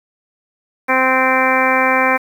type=harmonic tone; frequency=260 Hz; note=C4; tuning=11 cents flat; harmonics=1 / 2 / 3 / 4 / 5 / 6 / 7 / 8 / 9; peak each=-22 / -19 / -20 / -18 / -23 / -21 / -21 / -23 / -19 dBFS; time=0.88-2.18 s; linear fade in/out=20 ms; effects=7-bit